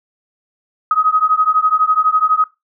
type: beating tone pair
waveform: sine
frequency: 1256 / 1268 Hz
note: D#6 / D#6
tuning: +16 / +32 cents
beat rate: 12 Hz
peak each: -14 dBFS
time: 0.91-2.44 s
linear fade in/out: 2 ms
effects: noise-tail reverb RT60 0.2 s tail -17 dB re dry